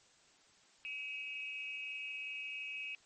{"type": "tone with amplitude modulation", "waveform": "sine", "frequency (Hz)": 2554, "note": "D#7", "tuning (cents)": 45, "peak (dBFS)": -36, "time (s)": [0.85, 2.95], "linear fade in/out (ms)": 0, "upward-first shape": "sine", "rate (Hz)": 260, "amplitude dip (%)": 90, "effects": ["white hiss -66 dBFS RMS until 3.05 s", "MP3 32 kbps"]}